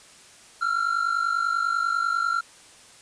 triangle tone pair together, 1346.8 / 1396.9 Hz, E6 / F6, +37 / 0 cents, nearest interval minor second, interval 63 cents, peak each -23 dBFS, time 0.61-2.41 s, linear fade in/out 10 ms, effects white hiss -50 dBFS RMS until 3.01 s + resampled to 22050 Hz

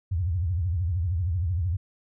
sine tone with vibrato, 87.2 Hz, F2, 2 cents flat, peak -23 dBFS, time 0.11-1.77 s, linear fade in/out 10 ms, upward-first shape triangle, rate 13 Hz, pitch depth 250 cents each way, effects none

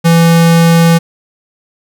square tone, 167 Hz, E3, 23 cents sharp, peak -5 dBFS, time 0.04-0.99 s, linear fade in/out 20 ms, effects none

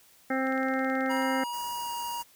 harmonic tone, 263.7 Hz, C4, 14 cents sharp, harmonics 1 / 2 / 3 / 5 / 6 / 7 / 8, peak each -29 / -32 / -34 / -36 / -37 / -37 / -38 dBFS, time 0.3-1.44 s, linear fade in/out 5 ms
click train, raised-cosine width 0.2 ms, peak -31 dBFS, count 15, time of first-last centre 0.47-1.223 s, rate 18.6 Hz
square tone with pitch glide, 957 to 949.3 Hz, A#5 to A#5, +45 to +31 cents, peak -33 dBFS, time 1.09-2.23 s, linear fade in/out 20 ms, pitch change -14 cents, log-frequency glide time 1.76-1.89 s
white band-stop noise, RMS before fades -44 dBFS, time 1.52-2.24 s, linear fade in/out 20 ms, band 1900 to 5000 Hz, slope 48 dB/octave
effects white hiss -59 dBFS RMS until 2.35 s

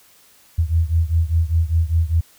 sine beating tone pair, 80.5 / 85.5 Hz, E2 / F2, -41 / -36 cents, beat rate 5 Hz, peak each -17 / -19 dBFS, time 0.58-2.21 s, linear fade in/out 10 ms, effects white hiss -52 dBFS RMS until 2.38 s

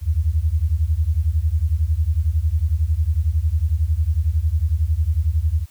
sine beating tone pair, 73.42 / 84.42 Hz, D2 / E2, 0 / +42 cents, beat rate 11 Hz, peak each -19 dBFS, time 0.01-5.66 s, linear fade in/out 50 ms, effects white hiss -54 dBFS RMS until 5.7 s

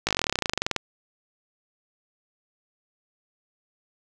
slowing click train, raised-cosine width 0.2 ms, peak -6 dBFS, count 23, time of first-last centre 0.07-0.763 s, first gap 18 ms, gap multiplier 1.05, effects none

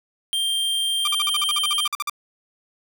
square tone with pitch glide, 3176 to 3152 Hz, G7 to G7, +22 to +9 cents, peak -21 dBFS, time 0.33-1.87 s, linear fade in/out 0 ms, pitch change -13 cents, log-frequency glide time 1.02-1.35 s
sawtooth tone bursts, 1185 Hz, D6, 15 cents sharp, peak -19 dBFS, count 15, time 1.05-2.097 s, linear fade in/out 2 ms, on 25 ms, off 48 ms
effects none

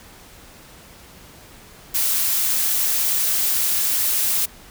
blue noise, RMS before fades -20 dBFS, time 1.94-4.46 s, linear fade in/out 10 ms, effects pink hiss -45 dBFS RMS until 4.7 s

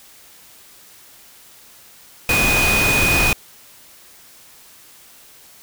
sine tone in noise, 2484 Hz, D#7, 3 cents flat, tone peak -16 dBFS, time 2.29-3.33 s, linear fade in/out 2 ms, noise pink, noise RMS -19 dBFS, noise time 2.29-3.33 s, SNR 0 dB, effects white hiss -46 dBFS RMS until 5.62 s

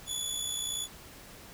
20% pulse tone with amplitude modulation, 3433 Hz, A7, 43 cents flat, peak -24 dBFS, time 0.06-0.88 s, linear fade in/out 50 ms, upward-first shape sine, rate 60.7 Hz, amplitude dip 55%, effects pink hiss -50 dBFS RMS until 1.53 s

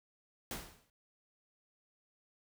pink noise with exponential decay, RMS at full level -38 dBFS, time 0.51-0.9 s, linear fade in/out 1 ms, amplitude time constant 84 ms, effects none

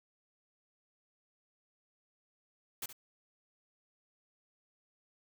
white noise with echo, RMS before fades -39 dBFS, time 2.82-2.86 s, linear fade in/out 5 ms, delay 69 ms, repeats 1, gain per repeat -12 dB, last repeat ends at 2.929 s, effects none

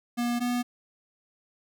square tone pair in turn, 239.7 / 244.2 Hz, A#3 / B3, +48 / -19 cents, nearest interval unison, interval 33 cents, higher second, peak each -26 dBFS, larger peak neither, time 0.17-0.4 / 0.4-0.63 s, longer neither, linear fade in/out 20 ms, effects none

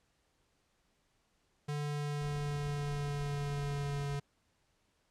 square tone with pitch glide, 146.83 to 142.07 Hz, D3 to C#3, 0 to +43 cents, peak -35 dBFS, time 1.68-4.2 s, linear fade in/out 10 ms, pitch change -57 cents, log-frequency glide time 1.8-4.07 s
brown noise, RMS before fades -47 dBFS, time 2.21-4.16 s, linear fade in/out 5 ms
effects pink hiss -75 dBFS RMS until 5.1 s + low-pass 9000 Hz 12 dB/octave

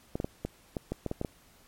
clicks, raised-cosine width 2 ms, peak -18 dBFS, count 10, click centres 0.155 / 0.201 / 0.245 / 0.45 / 0.768 / 0.92 / 1.063 / 1.114 / 1.214 / 1.248 s, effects pink hiss -60 dBFS RMS until 1.67 s + MP3 64 kbps

